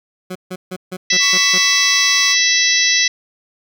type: tone bursts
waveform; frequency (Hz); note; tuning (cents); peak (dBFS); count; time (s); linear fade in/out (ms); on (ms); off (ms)
20% pulse; 184; F#3; -9; -19; 7; 0.3-1.585; 10; 55; 150
type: harmonic tone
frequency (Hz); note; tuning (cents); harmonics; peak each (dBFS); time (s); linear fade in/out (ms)
661; E5; +5; 3 / 4 / 5 / 6 / 7 / 8 / 9; -17 / -22 / -23 / -19 / -24 / -19 / -18; 1.1-3.08; 5
type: tone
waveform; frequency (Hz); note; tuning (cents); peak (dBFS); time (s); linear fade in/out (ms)
sawtooth; 1121; C#6; +19; -20; 1.19-2.36; 50
effects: none